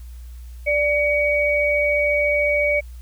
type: tone pair together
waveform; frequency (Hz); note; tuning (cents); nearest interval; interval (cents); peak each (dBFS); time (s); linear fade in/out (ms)
sine; 587.3 / 2257; D5 / C#7; 0 / +31; octave + major seventh; 2331; -19; 0.66-2.81; 20
effects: added 60 Hz sine -34 dBFS peak until 3.01 s + white hiss -55 dBFS RMS until 3.01 s